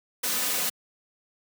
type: noise with comb filter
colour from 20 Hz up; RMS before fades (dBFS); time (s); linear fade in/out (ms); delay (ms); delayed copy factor
white; -27; 0.23-0.7; 10; 4; +0.6
effects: high-pass 150 Hz 12 dB/octave